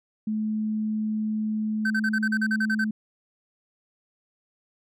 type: tone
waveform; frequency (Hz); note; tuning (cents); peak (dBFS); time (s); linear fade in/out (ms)
sine; 215.6; A3; -35; -24; 0.27-2.91; 5
type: tone bursts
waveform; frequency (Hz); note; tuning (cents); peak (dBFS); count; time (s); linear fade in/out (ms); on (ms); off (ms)
triangle; 1539; G6; -32; -21; 11; 1.85-2.843; 5; 53; 41
effects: none